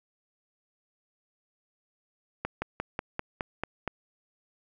slowing click train, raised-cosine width 0.5 ms, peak -15 dBFS, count 8, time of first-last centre 2.45-3.877 s, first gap 170 ms, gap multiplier 1.06, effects none

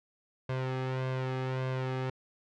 sawtooth tone with flanger, 130 Hz, C3, 11 cents flat, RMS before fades -33 dBFS, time 0.49-2.1 s, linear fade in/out 5 ms, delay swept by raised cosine 1.9 to 2.41 ms, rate 1.7 Hz, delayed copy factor +0.65, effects low-pass 3000 Hz 12 dB/octave

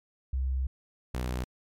sine / sawtooth tone pair in turn, 65.4 / 62.27 Hz, C2 / B1, 0 / +15 cents, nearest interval minor second, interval 85 cents, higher first, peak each -26 dBFS, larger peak neither, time 0.33-0.67 / 1.14-1.44 s, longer first, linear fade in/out 5 ms, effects MP3 64 kbps

